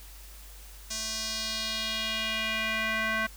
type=tone with band-pass filter sweep; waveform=square; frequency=220 Hz; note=A3; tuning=in tune; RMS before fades=-31 dBFS; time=0.9-3.27 s; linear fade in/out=10 ms; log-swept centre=6200 to 1700 Hz; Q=2.2; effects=added 50 Hz sine -46 dBFS peak until 3.36 s + white hiss -51 dBFS RMS until 3.36 s